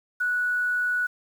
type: tone with quantisation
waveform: sine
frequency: 1472 Hz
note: F#6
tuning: 9 cents flat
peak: -22 dBFS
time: 0.2-1.07 s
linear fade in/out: 10 ms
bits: 8
effects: none